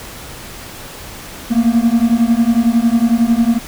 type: beating tone pair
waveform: triangle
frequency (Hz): 227.1 / 238.1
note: A#3 / A#3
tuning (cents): -45 / +37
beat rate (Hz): 11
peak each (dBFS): -11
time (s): 1.5-3.59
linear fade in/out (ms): 20
effects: pink hiss -32 dBFS RMS until 3.67 s